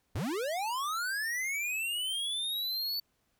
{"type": "linear sweep", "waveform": "square", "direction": "up", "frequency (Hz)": [68, 4512], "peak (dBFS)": -32, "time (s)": [0.15, 3], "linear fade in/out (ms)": 5, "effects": ["pink hiss -75 dBFS RMS until 3.39 s"]}